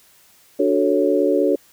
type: chord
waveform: sine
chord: D major seventh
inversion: none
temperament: equal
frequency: 293.7 / 370 / 440 / 554.4 Hz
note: D4 / F#4 / A4 / C#5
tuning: 0 / 0 / 0 / 0 cents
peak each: -20 dBFS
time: 0.59-1.56 s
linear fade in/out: 10 ms
effects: white hiss -53 dBFS RMS until 1.72 s